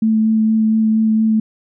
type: tone with vibrato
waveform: sine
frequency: 219.7 Hz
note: A3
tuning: 2 cents flat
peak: -11 dBFS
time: 0.02-1.4 s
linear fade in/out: 5 ms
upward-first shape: sine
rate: 4.3 Hz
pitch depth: 11 cents each way
effects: none